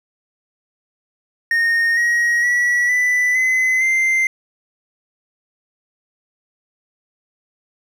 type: tone with pitch steps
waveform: triangle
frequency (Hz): 1847 / 1892.4 / 1938.8 / 1986.4 / 2035 / 2085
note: A#6 / A#6 / B6 / B6 / C7 / C7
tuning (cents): -16 / +26 / -32 / +9 / -49 / -7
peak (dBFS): -12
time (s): 1.51-4.27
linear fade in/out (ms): 2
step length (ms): 460
effects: none